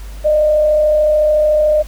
sine tone with frequency modulation, 608 Hz, D#5, 40 cents flat, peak -9 dBFS, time 0.24-1.83 s, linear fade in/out 20 ms, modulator 33.7 Hz, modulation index 0.31, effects added 50 Hz sine -27 dBFS peak until 1.87 s + pink hiss -41 dBFS RMS until 1.87 s

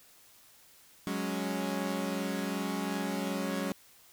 sawtooth chord, F# suspended second, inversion none, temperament equal, 185 / 207.7 / 277.2 Hz, F#3 / G#3 / C#4, 0 / 0 / 0 cents, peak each -32 dBFS, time 1.07-3.72 s, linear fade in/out 0 ms, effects white hiss -59 dBFS RMS until 4.12 s

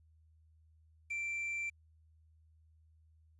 triangle tone with quantisation, 2349 Hz, D7, in tune, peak -34 dBFS, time 1.1-1.7 s, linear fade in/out 10 ms, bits 10, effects added 79 Hz sine -63 dBFS peak until 3.39 s + resampled to 24000 Hz

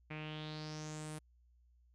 sawtooth tone with low-pass filter sweep, 153.9 Hz, D#3, 19 cents flat, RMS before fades -45 dBFS, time 0.1-1.19 s, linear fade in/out 10 ms, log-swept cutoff 2300 to 10000 Hz, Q 4.9, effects added 60 Hz sine -65 dBFS peak until 1.94 s

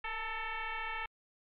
sine tone with frequency modulation, 461.1 Hz, A#4, 19 cents flat, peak -35 dBFS, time 0.04-1.06 s, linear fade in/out 5 ms, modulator 444 Hz, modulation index 5.2, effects MP3 48 kbps

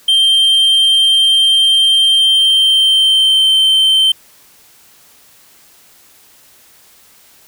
triangle tone with pitch glide, 3155 to 3110 Hz, G7 to G7, +10 to -14 cents, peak -6 dBFS, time 0.08-4.12 s, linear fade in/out 5 ms, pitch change -24 cents, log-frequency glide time 2.15-3.51 s, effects white hiss -46 dBFS RMS until 7.47 s

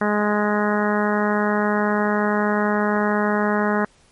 harmonic tone, 208.6 Hz, G#3, 8 cents sharp, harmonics 1 / 2 / 3 / 4 / 5 / 6 / 7 / 8 / 9, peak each -21 / -24 / -26 / -27 / -28 / -29 / -29 / -30 / -31 dBFS, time 0.01-3.85 s, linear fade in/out 5 ms, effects pink hiss -56 dBFS RMS until 4.11 s + MP3 48 kbps

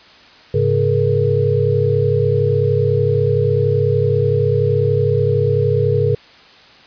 sine tone cluster, 104.1 / 137.7 / 423.9 / 474.4 Hz, G#2 / C#3 / G#4 / A#4, +5 / -11 / +35 / +30 cents, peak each -18 dBFS, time 0.54-6.15 s, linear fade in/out 5 ms, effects white hiss -44 dBFS RMS until 6.86 s + resampled to 11025 Hz

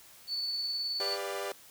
sine tone with tremolo, 4468 Hz, C#8, 13 cents sharp, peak -30 dBFS, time 0.27-1.18 s, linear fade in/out 50 ms, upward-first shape sine, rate 19 Hz, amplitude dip 25%
sawtooth chord, G dominant seventh, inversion none, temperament equal with one note detuned, 397.5 / 493.9 / 587.3 / 698.5 Hz, G4 / B4 / D5 / F5, +24 / 0 / 0 / 0 cents, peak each -34 / -37 / -35 / -40 dBFS, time 1-1.52 s, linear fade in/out 2 ms
effects white hiss -55 dBFS RMS until 1.7 s

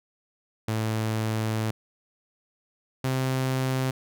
sawtooth tone pair in turn, 110 / 130.81 Hz, A2 / C3, 0 / 0 cents, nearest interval minor third, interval 300 cents, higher second, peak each -21 / -20 dBFS, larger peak second, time 0.68-1.71 / 3.04-3.91 s, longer first, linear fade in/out 5 ms, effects none

